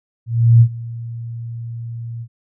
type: tone with ADSR envelope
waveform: sine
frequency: 116.54 Hz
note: A#2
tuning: in tune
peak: -4 dBFS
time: 0.26-2.28 s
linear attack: 350 ms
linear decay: 71 ms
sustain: -21 dB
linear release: 62 ms
effects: none